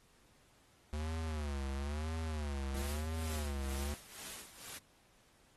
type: tone with vibrato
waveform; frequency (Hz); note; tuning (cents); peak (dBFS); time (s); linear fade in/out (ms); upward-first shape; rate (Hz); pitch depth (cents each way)
square; 74; D2; +14; -37; 0.93-3.94; 0; sine; 1; 150
type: noise with tremolo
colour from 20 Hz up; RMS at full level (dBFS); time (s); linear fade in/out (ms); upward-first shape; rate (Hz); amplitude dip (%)
white; -45; 2.74-4.79; 20; sine; 2.1; 75
effects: pink hiss -68 dBFS RMS until 5.56 s + AAC 32 kbps